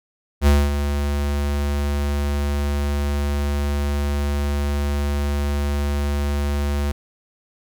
square tone with ADSR envelope, 71.9 Hz, D2, 36 cents flat, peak -11 dBFS, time 0.41-6.92 s, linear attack 58 ms, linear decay 230 ms, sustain -9 dB, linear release 7 ms, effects none

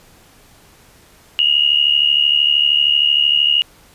sine tone pair together, 2835 / 2908 Hz, F7 / F#7, +25 / -31 cents, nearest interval unison, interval 44 cents, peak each -14 dBFS, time 1.39-3.62 s, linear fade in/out 0 ms, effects pink hiss -48 dBFS RMS until 3.94 s + resampled to 32000 Hz

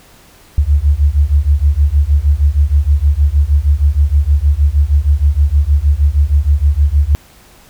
sine beating tone pair, 69.3 / 75.7 Hz, C#2 / D#2, 0 / -47 cents, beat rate 6.4 Hz, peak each -11 dBFS, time 0.58-7.15 s, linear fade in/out 0 ms, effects pink hiss -44 dBFS RMS until 7.69 s

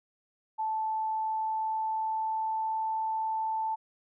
sine tone with pitch glide, 876 to 882.1 Hz, A5 to A5, -8 to +4 cents, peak -28 dBFS, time 0.58-3.76 s, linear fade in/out 20 ms, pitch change +12 cents, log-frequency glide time 1.04-2.85 s, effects none

